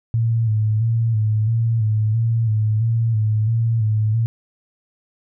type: tone with vibrato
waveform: sine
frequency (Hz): 111.2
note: A2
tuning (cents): +19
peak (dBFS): -15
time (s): 0.14-4.26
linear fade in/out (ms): 0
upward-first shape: square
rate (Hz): 1.5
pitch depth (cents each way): 51
effects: none